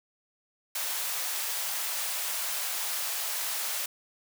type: high-pass noise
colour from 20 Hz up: white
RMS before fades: -32 dBFS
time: 0.75-3.86 s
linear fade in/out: 5 ms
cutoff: 570 Hz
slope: 24 dB/octave
effects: none